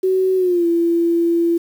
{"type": "tone with pitch glide", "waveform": "sine", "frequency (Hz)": [375.7, 338.6], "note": ["F#4", "E4"], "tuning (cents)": [26, 46], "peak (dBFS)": -13, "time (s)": [0.03, 1.58], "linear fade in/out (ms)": 10, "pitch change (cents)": -180, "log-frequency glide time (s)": [0.36, 0.66], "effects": ["7-bit"]}